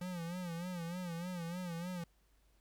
square tone with vibrato, 174.61 Hz, F3, in tune, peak -40 dBFS, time 0.01-2.04 s, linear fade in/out 5 ms, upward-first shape sine, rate 3.3 Hz, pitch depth 89 cents each way, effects added 50 Hz sine -69 dBFS peak until 2.6 s + pink hiss -75 dBFS RMS until 2.6 s

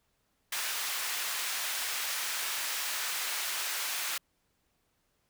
pink high-pass noise, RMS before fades -34 dBFS, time 0.52-4.18 s, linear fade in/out 5 ms, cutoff 1400 Hz, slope 12 dB/octave, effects pink hiss -75 dBFS RMS until 5.29 s

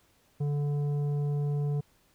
triangle tone with tanh clipping, 145.2 Hz, D3, 19 cents flat, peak -28 dBFS, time 0.4-1.81 s, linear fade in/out 10 ms, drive 13 dB, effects pink hiss -66 dBFS RMS until 2.14 s

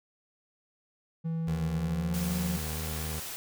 triangle tone with pitch glide, 163.5 to 177.27 Hz, E3 to F3, -14 to +26 cents, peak -27 dBFS, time 1.24-2.58 s, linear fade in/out 20 ms, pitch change +140 cents, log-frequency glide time 1.65-2.3 s
25% pulse tone, 77.78 Hz, D#2, in tune, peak -30 dBFS, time 1.47-3.2 s, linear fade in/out 10 ms
white noise, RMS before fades -39 dBFS, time 2.14-3.36 s, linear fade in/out 0 ms
effects none

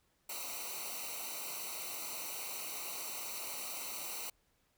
white noise with comb filter, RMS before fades -42 dBFS, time 0.29-4.3 s, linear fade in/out 5 ms, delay 0.59 ms, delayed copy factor -1, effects pink hiss -75 dBFS RMS until 4.77 s

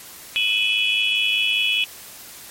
sine tone cluster, 2486 / 2591 / 2975 / 3350 Hz, D#7 / E7 / F#7 / G#7, -2 / -30 / +9 / +14 cents, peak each -23 dBFS, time 0.36-1.84 s, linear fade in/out 0 ms, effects white hiss -40 dBFS RMS until 2.5 s + MP3 64 kbps

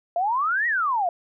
sine exponential two-way sweep, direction up then down, 668 to 1950 to 668 Hz, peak -20 dBFS, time 0.16-1.09 s, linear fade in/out 2 ms, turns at 0.67 s, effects none

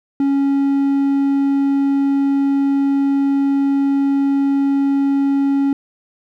triangle tone, 277.2 Hz, C#4, in tune, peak -11 dBFS, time 0.2-5.73 s, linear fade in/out 2 ms, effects none

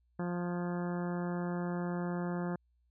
harmonic tone with a mistuned harmonic, 175.8 Hz, F3, 12 cents sharp, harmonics 1 / 2 / 3 / 4 / 5 / 6 / 7 / 8 / 9 / 10, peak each -34 / -40 / -44 / -46 / -48 / -50 / -51 / -52 / -53 / -54 dBFS, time 0.19-2.56 s, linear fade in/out 5 ms, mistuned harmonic 10, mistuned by -51 cents, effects added 60 Hz sine -69 dBFS peak until 2.9 s

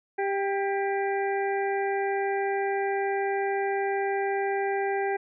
harmonic tone with a mistuned harmonic, 394.6 Hz, G4, 11 cents sharp, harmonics 1 / 2 / 4 / 5 / 6, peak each -27 / -29 / -36 / -37 / -42 dBFS, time 0.18-5.17 s, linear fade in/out 10 ms, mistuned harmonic 4, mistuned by +27 cents, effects none

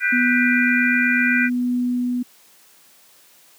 sine chord, G major seventh, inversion third, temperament equal with one note detuned, 1480 / 1568 / 1975.5 / 2399 Hz, F#6 / G6 / B6 / D7, 0 / 0 / 0 / +36 cents, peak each -22 dBFS, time 0-1.5 s, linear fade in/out 50 ms
sine tone with tremolo, 246.5 Hz, B3, 3 cents flat, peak -17 dBFS, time 0.12-2.23 s, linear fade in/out 10 ms, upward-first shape triangle, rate 0.77 Hz, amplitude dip 30%
effects white hiss -52 dBFS RMS until 3.58 s + high-pass 150 Hz 12 dB/octave

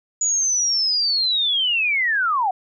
sine linear sweep, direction down, 6900 to 716 Hz, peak -17 dBFS, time 0.21-2.51 s, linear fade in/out 5 ms, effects none

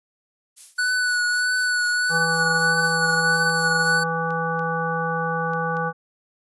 violet noise with tremolo, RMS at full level -36 dBFS, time 0.56-4.04 s, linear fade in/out 20 ms, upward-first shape triangle, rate 4 Hz, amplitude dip 90%
square tone with vibrato, 1480 Hz, F#6, in tune, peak -20 dBFS, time 0.78-4.04 s, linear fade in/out 10 ms, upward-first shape triangle, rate 1.6 Hz, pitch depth 27 cents each way
harmonic tone, 164.81 Hz, E3, in tune, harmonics 1 / 3 / 5 / 7 / 9, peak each -28 / -28 / -28 / -28 / -28 dBFS, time 2.09-5.93 s, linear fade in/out 50 ms
clicks, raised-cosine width 0.2 ms, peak -28 dBFS, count 5, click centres 3.497 / 4.306 / 4.593 / 5.535 / 5.769 s
effects resampled to 24000 Hz

